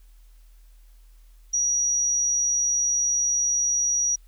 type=tone; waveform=sine; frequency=5780 Hz; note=F#8; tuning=41 cents flat; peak=-20 dBFS; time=1.53-4.16 s; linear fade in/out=10 ms; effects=added 40 Hz sine -48 dBFS peak until 4.27 s + white hiss -65 dBFS RMS until 4.27 s